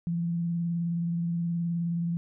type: tone with vibrato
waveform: sine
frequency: 170 Hz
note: F3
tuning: 46 cents flat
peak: -26 dBFS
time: 0.07-2.17 s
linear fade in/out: 0 ms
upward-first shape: triangle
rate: 19 Hz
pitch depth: 30 cents each way
effects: none